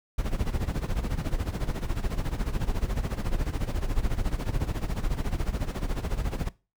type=noise with tremolo; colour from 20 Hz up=brown; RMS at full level=-25 dBFS; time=0.18-6.49 s; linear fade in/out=5 ms; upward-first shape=sine; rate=14 Hz; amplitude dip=80%; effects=noise-tail reverb RT60 0.3 s tail -20 dB re dry